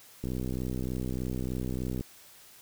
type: click train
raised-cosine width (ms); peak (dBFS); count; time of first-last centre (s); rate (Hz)
3; -21; 113; 0.24-2.009; 63.3
effects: white hiss -54 dBFS RMS until 2.61 s